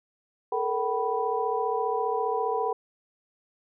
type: tone cluster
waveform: sine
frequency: 432.2 / 467.1 / 764 / 985 Hz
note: A4 / A#4 / G5 / B5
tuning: -31 / +3 / -45 / -5 cents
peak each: -30 dBFS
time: 0.52-2.73 s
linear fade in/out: 5 ms
effects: none